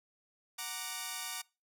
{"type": "chord", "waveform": "5% pulse", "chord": "Gb augmented", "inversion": "none", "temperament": "equal", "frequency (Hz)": [740, 932.3, 1174.7], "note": ["Gb5", "Bb5", "D6"], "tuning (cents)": [0, 0, 0], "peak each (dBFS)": [-32, -31, -30], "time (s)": [0.58, 1.42], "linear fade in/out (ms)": 10, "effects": ["noise-tail reverb RT60 0.3 s tail -24 dB re dry"]}